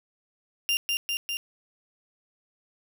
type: tone with echo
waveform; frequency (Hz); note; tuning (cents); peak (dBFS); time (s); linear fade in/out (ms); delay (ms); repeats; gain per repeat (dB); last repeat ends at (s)
35% pulse; 2794; F7; 0; -21; 0.69-0.77; 0; 200; 3; -2; 1.37
effects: none